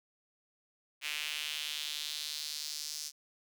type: tone with high-pass filter sweep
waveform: sawtooth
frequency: 150.6 Hz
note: D3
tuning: 44 cents sharp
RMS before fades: -39 dBFS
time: 1.01-3.12 s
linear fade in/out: 50 ms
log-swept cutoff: 2500 to 5500 Hz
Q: 2.7
effects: none